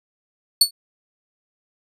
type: tone with exponential decay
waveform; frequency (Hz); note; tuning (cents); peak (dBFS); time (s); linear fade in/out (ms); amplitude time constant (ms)
sawtooth; 4435; C#8; 0; -4; 0.61-0.71; 5; 21
effects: resampled to 32000 Hz